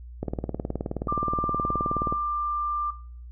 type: click train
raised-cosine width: 2 ms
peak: -15 dBFS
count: 37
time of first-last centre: 0.23-2.125 s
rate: 19 Hz
type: tone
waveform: sine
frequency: 1188 Hz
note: D6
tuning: 20 cents sharp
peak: -24 dBFS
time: 1.08-2.91 s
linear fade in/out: 10 ms
effects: noise-tail reverb RT60 0.5 s tail -19 dB re dry + added 60 Hz sine -39 dBFS peak until 3.31 s